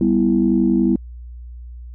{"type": "chord", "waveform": "sine", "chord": "E minor", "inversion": "first", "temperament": "equal", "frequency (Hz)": [196, 246.9, 329.6], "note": ["G3", "B3", "E4"], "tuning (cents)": [0, 0, 0], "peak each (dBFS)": -17, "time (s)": [0.01, 0.96], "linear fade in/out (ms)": 2, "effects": ["tanh soft clip ceiling -4 dBFS", "added 60 Hz sine -32 dBFS peak until 1.94 s"]}